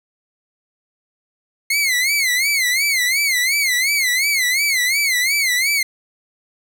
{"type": "tone with vibrato", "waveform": "sawtooth", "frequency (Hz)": 2126, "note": "C7", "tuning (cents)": 27, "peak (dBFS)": -12, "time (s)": [1.7, 5.83], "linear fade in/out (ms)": 5, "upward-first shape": "sine", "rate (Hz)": 2.8, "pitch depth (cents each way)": 150, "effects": []}